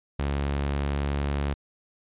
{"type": "tone with pitch glide", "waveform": "sawtooth", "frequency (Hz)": [70.5, 71.03], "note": ["C#2", "C#2"], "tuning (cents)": [30, 43], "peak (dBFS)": -21, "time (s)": [0.19, 1.54], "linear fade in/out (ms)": 5, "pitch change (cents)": 13, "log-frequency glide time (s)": [0.46, 1.27], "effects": ["resampled to 8000 Hz"]}